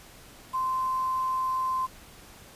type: tone with quantisation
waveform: sine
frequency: 1039 Hz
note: C6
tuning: 12 cents flat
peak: -25 dBFS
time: 0.53-1.87 s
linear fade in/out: 20 ms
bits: 8
effects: pink hiss -50 dBFS RMS until 2.55 s + resampled to 32000 Hz